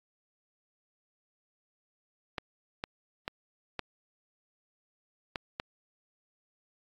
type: clicks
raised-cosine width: 0.3 ms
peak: -17 dBFS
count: 6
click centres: 2.382 / 2.839 / 3.279 / 3.793 / 5.358 / 5.599 s
effects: AAC 64 kbps